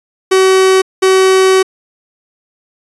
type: tone bursts at uneven times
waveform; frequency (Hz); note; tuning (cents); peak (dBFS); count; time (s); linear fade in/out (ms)
45% pulse; 378.7; F#4; +40; -6; 2; 0.31-0.82 / 1.02-1.63; 10
effects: resampled to 24000 Hz